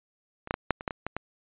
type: clicks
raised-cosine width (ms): 0.5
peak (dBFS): -24 / -10 / -13 / -6 / -23 / -13 / -18 / -16 / -16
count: 9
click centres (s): 0.474 / 0.509 / 0.541 / 0.707 / 0.809 / 0.878 / 0.908 / 1.066 / 1.166
effects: resampled to 8000 Hz